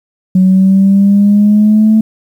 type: exponential sweep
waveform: sine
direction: up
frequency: 185 to 220 Hz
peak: -3 dBFS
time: 0.35-2.01 s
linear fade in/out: 5 ms
effects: tanh soft clip ceiling 0 dBFS + 7-bit